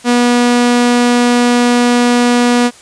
sawtooth tone, 242.4 Hz, B3, 32 cents flat, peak -4 dBFS, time 0.04-2.71 s, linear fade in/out 50 ms, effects white hiss -39 dBFS RMS until 2.81 s + resampled to 22050 Hz

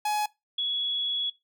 45% pulse / sine tone pair in turn, 842 / 3368 Hz, G#5 / G#7, +24 / +24 cents, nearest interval 2 octaves, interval 2400 cents, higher second, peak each -25 dBFS, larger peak neither, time 0.05-0.26 / 0.58-1.3 s, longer second, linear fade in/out 5 ms, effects noise-tail reverb RT60 0.2 s tail -21 dB re dry

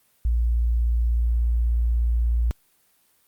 sine tone, 58.27 Hz, A#1, in tune, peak -18 dBFS, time 0.25-2.51 s, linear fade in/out 0 ms, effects white hiss -63 dBFS RMS until 3.27 s + Opus 32 kbps

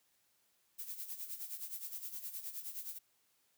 violet noise with tremolo, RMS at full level -42 dBFS, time 0.78-2.99 s, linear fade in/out 20 ms, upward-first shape sine, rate 9.6 Hz, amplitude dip 70%, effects white hiss -75 dBFS RMS until 3.57 s + high-pass 60 Hz 12 dB/octave

